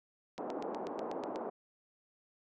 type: band-pass noise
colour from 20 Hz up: pink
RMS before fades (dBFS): -40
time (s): 0.38-1.5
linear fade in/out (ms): 10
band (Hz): 280 to 910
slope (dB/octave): 24
type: click train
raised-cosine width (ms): 0.2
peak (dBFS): -29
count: 9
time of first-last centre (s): 0.38-1.359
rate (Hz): 8.17
effects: none